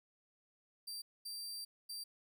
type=tone bursts at uneven times; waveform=sawtooth; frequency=4699 Hz; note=D8; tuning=in tune; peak=-40 dBFS; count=3; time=0.87-1.02 / 1.25-1.65 / 1.89-2.04 s; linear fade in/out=10 ms; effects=none